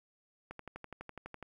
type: click train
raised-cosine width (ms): 0.5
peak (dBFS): -29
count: 12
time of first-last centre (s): 0.51-1.427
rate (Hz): 12
effects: 10-bit